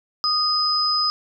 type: tone pair together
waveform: sine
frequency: 1240 / 5029 Hz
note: D#6 / D#8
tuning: -6 / +18 cents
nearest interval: 2 octaves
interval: 2424 cents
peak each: -23 / -19 dBFS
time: 0.24-1.1 s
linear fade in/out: 0 ms
effects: none